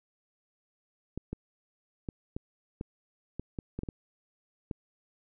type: clicks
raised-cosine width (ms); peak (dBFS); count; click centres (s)
3; -22; 11; 1.176 / 1.33 / 2.088 / 2.365 / 2.811 / 3.396 / 3.588 / 3.79 / 3.834 / 3.888 / 4.712
effects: none